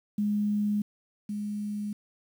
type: tone pair in turn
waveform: sine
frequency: 207.7 / 207.7 Hz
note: G#3 / G#3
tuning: 0 / 0 cents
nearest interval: unison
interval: 0 cents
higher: neither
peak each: -24 / -30 dBFS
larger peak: first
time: 0.18-0.82 / 1.29-1.93 s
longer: neither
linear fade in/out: 5 ms
effects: 9-bit